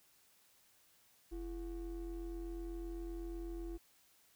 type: ring-modulated tone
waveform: triangle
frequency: 191 Hz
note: G3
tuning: 45 cents flat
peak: -36 dBFS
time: 1.31-3.78 s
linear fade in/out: 20 ms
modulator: 147 Hz
effects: white hiss -69 dBFS RMS until 4.35 s